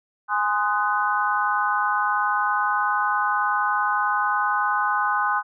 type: chord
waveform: sine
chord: Ab dominant seventh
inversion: none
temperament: just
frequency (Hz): 830.6 / 1038.3 / 1245.9 / 1495.1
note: Ab5 / C6 / Eb6 / Gb6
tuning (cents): 0 / -14 / +2 / +18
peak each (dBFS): -25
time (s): 0.28-5.43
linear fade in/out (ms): 50
effects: none